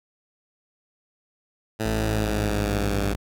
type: tone with pitch glide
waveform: 10% pulse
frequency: 110 to 99.71 Hz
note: A2 to G2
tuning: 0 to +30 cents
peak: -16 dBFS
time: 1.79-3.14 s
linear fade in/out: 20 ms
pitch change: -170 cents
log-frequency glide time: 1.91-3.02 s
type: tone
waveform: sawtooth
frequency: 55 Hz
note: A1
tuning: in tune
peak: -22 dBFS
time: 1.85-3.16 s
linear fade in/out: 10 ms
effects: none